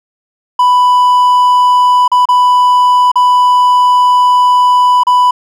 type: tone with dropouts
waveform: triangle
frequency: 992 Hz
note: B5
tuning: 7 cents sharp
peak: -3 dBFS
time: 0.59-5.31 s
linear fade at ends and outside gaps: 5 ms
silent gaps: 2.079-2.116 / 2.255-2.287 / 3.117-3.156 / 5.035-5.068 s
effects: none